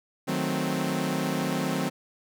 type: chord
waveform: sawtooth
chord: D# diminished seventh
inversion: none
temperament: equal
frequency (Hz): 155.56 / 185 / 220 / 261.6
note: D#3 / F#3 / A3 / C4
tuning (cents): 0 / 0 / 0 / 0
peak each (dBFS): -28 / -27 / -30 / -26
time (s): 0.27-1.9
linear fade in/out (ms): 20
effects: none